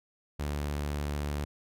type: tone with vibrato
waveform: sawtooth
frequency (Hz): 73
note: D2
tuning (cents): -10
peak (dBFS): -27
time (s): 0.39-1.45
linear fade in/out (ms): 10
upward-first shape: triangle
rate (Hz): 16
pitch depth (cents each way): 15
effects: none